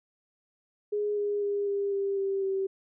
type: tone with pitch steps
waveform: sine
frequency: 415.5 / 410.5 / 405.5 / 400.7 / 395.8 / 391 / 386.3 Hz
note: G#4 / G#4 / G#4 / G4 / G4 / G4 / G4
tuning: +1 / -20 / -41 / +38 / +17 / -4 / -25 cents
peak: -26 dBFS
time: 0.92-2.67 s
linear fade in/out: 10 ms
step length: 250 ms
effects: none